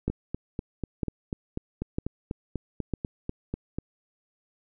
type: two click trains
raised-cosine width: 3 ms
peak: -17 / -14 dBFS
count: 16 / 4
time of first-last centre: 0.1-3.786 / 0.08-2.937 s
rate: 4.07 / 1.05 Hz
effects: none